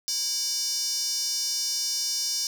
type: tone with high-pass filter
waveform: square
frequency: 328 Hz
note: E4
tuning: 9 cents flat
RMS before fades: -28 dBFS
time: 0.08-2.47 s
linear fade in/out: 0 ms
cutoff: 5400 Hz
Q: 6.5
effects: none